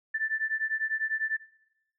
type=beating tone pair; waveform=sine; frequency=1760 / 1770 Hz; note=A6 / A6; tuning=0 / +10 cents; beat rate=10 Hz; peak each=-30 dBFS; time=0.14-1.37 s; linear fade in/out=10 ms; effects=noise-tail reverb RT60 0.9 s tail -19 dB re dry